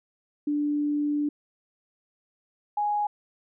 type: tone pair in turn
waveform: sine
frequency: 293.7 / 830.7 Hz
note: D4 / G#5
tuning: 0 / 0 cents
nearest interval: octave + tritone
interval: 1800 cents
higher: second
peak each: -23 dBFS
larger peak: neither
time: 0.47-1.29 / 2.77-3.07 s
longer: first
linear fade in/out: 5 ms
effects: none